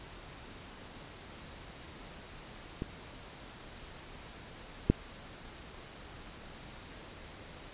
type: clicks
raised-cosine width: 3 ms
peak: -21 / -9 dBFS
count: 2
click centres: 2.821 / 4.9 s
effects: pink hiss -49 dBFS RMS until 7.73 s + resampled to 8000 Hz